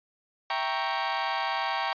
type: chord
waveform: sawtooth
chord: E diminished seventh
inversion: none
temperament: equal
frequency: 659.3 / 784 / 932.3 / 1108.7 Hz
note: E5 / G5 / Bb5 / Db6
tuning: 0 / 0 / 0 / 0 cents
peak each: -33 / -27 / -28 / -29 dBFS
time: 0.5-1.93 s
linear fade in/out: 2 ms
effects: resampled to 11025 Hz